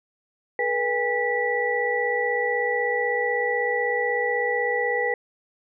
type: tone cluster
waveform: sine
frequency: 429.6 / 485.7 / 810 / 1957 Hz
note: A4 / B4 / G#5 / B6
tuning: -41 / -29 / -43 / -16 cents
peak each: -31 / -25 / -29 / -25 dBFS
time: 0.59-5.14 s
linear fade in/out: 2 ms
effects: none